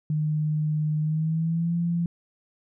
sine tone with pitch glide, 152.9 to 170.64 Hz, D#3 to F3, -30 to -40 cents, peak -22 dBFS, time 0.1-2.06 s, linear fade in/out 2 ms, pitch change +190 cents, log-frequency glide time 1-1.75 s, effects none

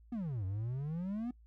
triangle exponential two-way sweep, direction down then up, 251.9 to 91.5 to 251.9 Hz, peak -33 dBFS, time 0.12-1.31 s, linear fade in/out 5 ms, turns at 0.45 s, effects noise-tail reverb RT60 0.1 s tail -20 dB re dry + added 56 Hz sine -57 dBFS peak until 1.46 s

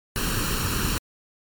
pink noise with comb filter, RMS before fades -25 dBFS, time 0.16-0.98 s, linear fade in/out 0 ms, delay 0.71 ms, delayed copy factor +0.7, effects MP3 96 kbps

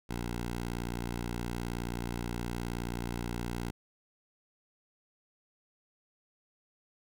10% pulse tone, 59 Hz, A#1, 22 cents sharp, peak -26 dBFS, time 0.09-3.71 s, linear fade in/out 10 ms, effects none

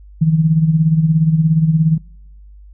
sine tone with tremolo, 159.5 Hz, D#3, 43 cents sharp, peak -7 dBFS, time 0.21-1.98 s, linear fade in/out 10 ms, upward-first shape sine, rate 17 Hz, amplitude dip 65%, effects noise-tail reverb RT60 0.9 s tail -26 dB re dry + added 50 Hz sine -37 dBFS peak until 2.73 s

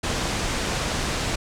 pink low-pass noise, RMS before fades -26 dBFS, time 0.03-1.36 s, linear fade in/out 10 ms, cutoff 8300 Hz, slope 24 dB/octave, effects none

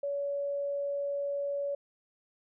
sine tone, 566 Hz, C#5, 36 cents sharp, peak -30 dBFS, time 0.03-1.75 s, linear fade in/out 5 ms, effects none

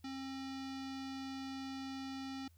square tone with low-pass filter, 267.7 Hz, C4, 40 cents sharp, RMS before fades -44 dBFS, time 0.04-2.48 s, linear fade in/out 5 ms, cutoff 4800 Hz, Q 2.3, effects added 83 Hz sine -62 dBFS peak until 2.57 s + white hiss -75 dBFS RMS until 2.57 s

